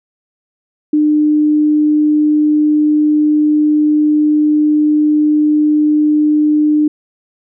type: tone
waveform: sine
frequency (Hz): 301.5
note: D4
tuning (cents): +46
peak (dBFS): -8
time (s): 0.93-6.88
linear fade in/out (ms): 5
effects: none